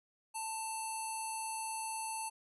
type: tone with low-pass filter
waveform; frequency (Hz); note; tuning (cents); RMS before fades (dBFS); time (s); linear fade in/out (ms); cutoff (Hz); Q
square; 888; A5; +16; -40; 0.34-2.3; 20; 10000; 7.3
effects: none